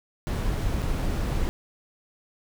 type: noise with dropouts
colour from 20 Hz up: brown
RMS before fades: -26 dBFS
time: 0.27-1.49 s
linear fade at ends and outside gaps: 0 ms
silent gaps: 0.82-0.825 s
effects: none